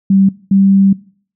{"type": "tone pair in turn", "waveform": "sine", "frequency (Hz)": [194.2, 195.26], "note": ["G3", "G3"], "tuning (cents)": [-16, -7], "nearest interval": "unison", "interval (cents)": 9, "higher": "second", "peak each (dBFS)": -6, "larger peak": "neither", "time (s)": [[0.1, 0.29], [0.51, 0.93]], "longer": "second", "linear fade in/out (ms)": 5, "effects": ["noise-tail reverb RT60 0.5 s tail -21 dB re dry"]}